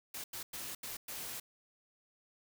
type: noise bursts at uneven times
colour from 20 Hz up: white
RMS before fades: -43 dBFS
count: 5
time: 0.14-0.24 / 0.33-0.43 / 0.53-0.75 / 0.83-0.97 / 1.08-1.4 s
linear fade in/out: 5 ms
effects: none